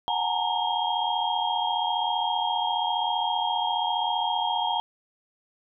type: tone cluster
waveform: sine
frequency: 732 / 823 / 904 / 939 / 3237 Hz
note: F#5 / G#5 / A5 / A#5 / G#7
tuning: -19 / -16 / +47 / +12 / -45 cents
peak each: -30 dBFS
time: 0.08-4.8 s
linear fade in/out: 0 ms
effects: none